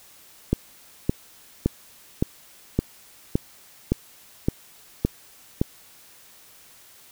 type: click train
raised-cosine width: 3 ms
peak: -6 dBFS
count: 10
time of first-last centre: 0.53-5.615 s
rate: 1.77 Hz
effects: white hiss -51 dBFS RMS until 7.11 s